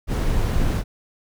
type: noise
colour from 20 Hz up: brown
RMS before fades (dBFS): -20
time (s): 0.07-0.84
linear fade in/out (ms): 50
effects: none